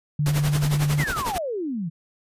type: tone with vibrato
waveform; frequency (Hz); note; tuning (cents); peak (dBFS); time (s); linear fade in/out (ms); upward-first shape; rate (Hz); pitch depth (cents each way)
sine; 147.1; D3; +3; -19; 0.19-1.04; 5; sine; 8.5; 17
type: noise with tremolo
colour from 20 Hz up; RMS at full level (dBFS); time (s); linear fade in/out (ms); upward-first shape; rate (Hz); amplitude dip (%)
pink; -27; 0.26-1.38; 0; sine; 11; 80
type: exponential sweep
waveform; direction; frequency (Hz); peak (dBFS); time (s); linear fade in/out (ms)
sine; down; 2185 to 153.3; -25; 0.98-1.9; 20
effects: resampled to 32000 Hz